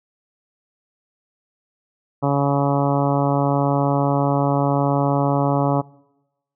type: harmonic tone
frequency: 140.8 Hz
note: C#3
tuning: 27 cents sharp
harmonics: 1 / 2 / 3 / 4 / 5 / 6 / 7 / 8 / 9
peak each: -20 / -22 / -27 / -24 / -26 / -27 / -29 / -30 / -34 dBFS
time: 2.22-5.82 s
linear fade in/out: 20 ms
effects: noise-tail reverb RT60 0.9 s tail -22 dB re dry